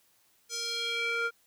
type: tone with band-pass filter sweep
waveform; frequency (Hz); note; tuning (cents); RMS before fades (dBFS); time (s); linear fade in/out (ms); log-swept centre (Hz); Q
square; 465.6; A#4; -2; -32; 0.49-1.31; 50; 6300 to 1500; 2.6
effects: white hiss -67 dBFS RMS until 1.46 s